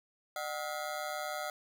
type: ring-modulated tone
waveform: 25% pulse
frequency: 677 Hz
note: E5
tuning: 46 cents sharp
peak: -29 dBFS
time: 0.36-1.5 s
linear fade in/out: 2 ms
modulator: 73.2 Hz
effects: none